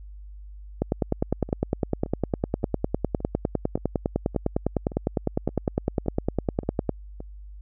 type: two click trains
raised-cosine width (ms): 2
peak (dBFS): -9 / -23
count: 61 / 11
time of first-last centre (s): 0.82-6.893 / 1.49-7.204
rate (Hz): 9.88 / 1.75
effects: added 50 Hz sine -39 dBFS peak until 7.61 s